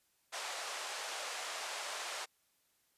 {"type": "band-pass noise", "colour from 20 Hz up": "pink", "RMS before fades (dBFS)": -42, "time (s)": [0.32, 2.26], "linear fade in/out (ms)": 20, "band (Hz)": [590, 8800], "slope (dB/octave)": 24, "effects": ["white hiss -75 dBFS RMS until 2.97 s", "resampled to 32000 Hz"]}